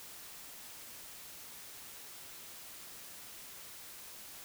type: silence
effects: white hiss -50 dBFS RMS until 4.44 s